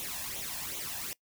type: noise with flanger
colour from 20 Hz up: white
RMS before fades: -38 dBFS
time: 0-1.13 s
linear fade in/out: 0 ms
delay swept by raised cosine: 0.3 to 1.19 ms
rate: 2.6 Hz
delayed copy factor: +0.65
effects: noise-tail reverb RT60 0.1 s tail -21 dB re dry